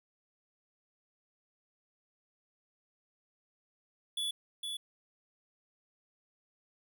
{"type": "tone with echo", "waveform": "square", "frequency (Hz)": 3433, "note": "A7", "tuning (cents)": -43, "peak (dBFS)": -33, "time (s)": [4.17, 4.31], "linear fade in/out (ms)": 5, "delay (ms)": 460, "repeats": 1, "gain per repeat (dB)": -4, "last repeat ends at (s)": 4.77, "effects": []}